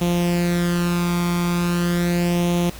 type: tone with flanger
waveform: sawtooth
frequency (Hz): 174.2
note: F3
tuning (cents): -4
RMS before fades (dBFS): -20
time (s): 0.01-2.7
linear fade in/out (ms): 5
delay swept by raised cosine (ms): 0.31 to 0.88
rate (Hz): 0.39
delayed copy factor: +0.65
effects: added 60 Hz sine -37 dBFS peak until 2.79 s + pink hiss -39 dBFS RMS until 2.79 s